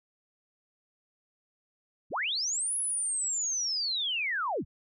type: linear two-way sweep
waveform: sine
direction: up then down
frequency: 41.06 to 10570 to 41.06 Hz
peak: -28 dBFS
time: 2.1-4.65 s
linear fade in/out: 50 ms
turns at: 2.76 s
effects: none